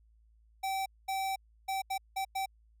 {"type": "tone bursts at uneven times", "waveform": "square", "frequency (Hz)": 772, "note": "G5", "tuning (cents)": -27, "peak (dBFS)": -32, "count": 6, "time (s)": [[0.63, 0.86], [1.08, 1.36], [1.68, 1.82], [1.9, 1.98], [2.16, 2.25], [2.35, 2.46]], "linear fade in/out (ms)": 10, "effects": ["added 55 Hz sine -61 dBFS peak until 2.8 s"]}